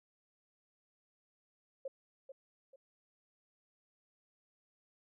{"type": "tone with echo", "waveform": "sine", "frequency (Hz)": 537, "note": "C5", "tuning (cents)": 45, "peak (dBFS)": -38, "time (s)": [1.85, 1.88], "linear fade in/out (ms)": 5, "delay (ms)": 440, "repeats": 2, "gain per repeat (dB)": -9, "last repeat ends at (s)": 2.76, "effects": []}